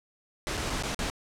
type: noise with dropouts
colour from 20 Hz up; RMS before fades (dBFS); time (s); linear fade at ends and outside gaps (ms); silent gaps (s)
pink; -31; 0.47-1.1; 0; 0.571-0.575 / 0.698-0.702 / 0.825-0.835 / 0.946-0.991
effects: low-pass 8000 Hz 12 dB/octave